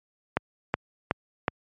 click train, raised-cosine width 0.5 ms, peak -7 dBFS, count 4, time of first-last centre 0.37-1.481 s, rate 2.7 Hz, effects high-pass 80 Hz 12 dB/octave + MP3 48 kbps

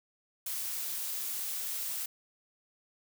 blue noise, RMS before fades -36 dBFS, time 0.46-2.06 s, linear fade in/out 5 ms, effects none

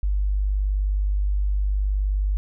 sine tone, 49.63 Hz, G1, 22 cents sharp, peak -19 dBFS, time 0.03-2.37 s, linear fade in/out 0 ms, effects none

